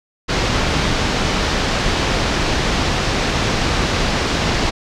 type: low-pass noise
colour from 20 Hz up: pink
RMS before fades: -18 dBFS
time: 0.28-4.71 s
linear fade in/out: 20 ms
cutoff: 5800 Hz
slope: 24 dB/octave
effects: none